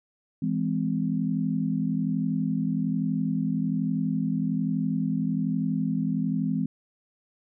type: chord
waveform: sine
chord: E augmented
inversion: none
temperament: just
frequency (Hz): 164.81 / 206 / 257.5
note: E3 / G#3 / B#3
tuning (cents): 0 / -14 / -28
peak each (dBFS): -28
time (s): 0.42-6.66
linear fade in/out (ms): 5
effects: none